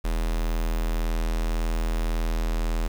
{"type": "tone with notch filter", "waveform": "square", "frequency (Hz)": 40.91, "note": "E1", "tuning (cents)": -12, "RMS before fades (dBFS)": -25, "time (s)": [0.04, 2.88], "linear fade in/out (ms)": 10, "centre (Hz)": 130, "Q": 1.7, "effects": ["8-bit"]}